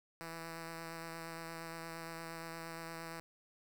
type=tone with vibrato; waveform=5% pulse; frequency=164.81 Hz; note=E3; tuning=in tune; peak=-33 dBFS; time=0.21-3.2 s; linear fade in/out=0 ms; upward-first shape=sine; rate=8.6 Hz; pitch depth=13 cents each way; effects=10-bit